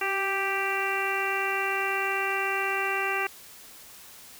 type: harmonic tone with a mistuned harmonic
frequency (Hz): 392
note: G4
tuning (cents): 0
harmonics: 1 / 2 / 3 / 4 / 5 / 6 / 7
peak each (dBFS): -33 / -33 / -33 / -33 / -33 / -33 / -33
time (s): 0.01-3.27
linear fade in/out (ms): 5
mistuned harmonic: 1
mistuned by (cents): -24
effects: white hiss -48 dBFS RMS until 4.39 s